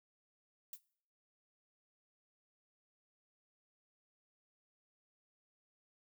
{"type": "noise with exponential decay", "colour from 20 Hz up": "violet", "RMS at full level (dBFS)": -41, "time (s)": [0.73, 0.81], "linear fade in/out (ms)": 2, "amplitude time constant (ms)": 16, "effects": ["noise-tail reverb RT60 0.6 s tail -22 dB re dry"]}